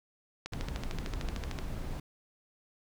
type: click train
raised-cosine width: 0.2 ms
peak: -21 dBFS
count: 16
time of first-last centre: 0.46-1.588 s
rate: 13.3 Hz
type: noise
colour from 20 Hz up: brown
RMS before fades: -37 dBFS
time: 0.52-2 s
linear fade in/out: 5 ms
effects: none